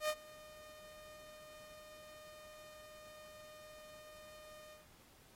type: tone with ADSR envelope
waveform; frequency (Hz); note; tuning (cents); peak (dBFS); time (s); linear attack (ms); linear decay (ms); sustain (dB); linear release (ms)
sawtooth; 612; D#5; -29; -28; 0-4.87; 90; 56; -22; 170
effects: pink hiss -65 dBFS RMS until 5.35 s + AAC 48 kbps